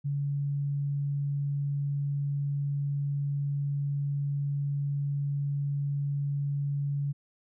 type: tone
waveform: sine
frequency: 142 Hz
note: C#3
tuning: 42 cents sharp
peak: -27 dBFS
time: 0.04-7.13 s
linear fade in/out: 20 ms
effects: none